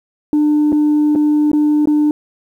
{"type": "tone with dropouts", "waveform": "sine", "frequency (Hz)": 299.1, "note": "D4", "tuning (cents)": 32, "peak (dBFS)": -8, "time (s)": [0.33, 2.11], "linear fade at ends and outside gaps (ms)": 1, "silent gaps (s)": [[0.721, 0.727], [1.152, 1.158], [1.516, 1.532], [1.856, 1.873]], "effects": ["tanh soft clip ceiling -8 dBFS", "8-bit"]}